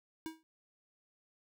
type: tone with exponential decay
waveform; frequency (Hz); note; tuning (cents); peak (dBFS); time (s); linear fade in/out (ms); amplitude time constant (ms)
square; 320.5; E4; -49; -36; 0.26-0.43; 0; 36
effects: none